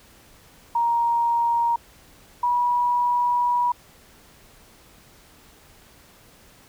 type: tone pair in turn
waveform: sine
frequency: 938 / 970 Hz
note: A#5 / B5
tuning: +11 / -31 cents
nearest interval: minor second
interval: 58 cents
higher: second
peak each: -18 dBFS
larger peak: neither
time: 0.75-1.76 / 2.43-3.72 s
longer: second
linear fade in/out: 5 ms
effects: pink hiss -52 dBFS RMS until 6.68 s